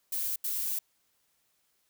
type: noise bursts at uneven times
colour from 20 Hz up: violet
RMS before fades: -32 dBFS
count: 2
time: 0.12-0.36 / 0.44-0.79 s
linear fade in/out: 5 ms
effects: white hiss -73 dBFS RMS until 1.89 s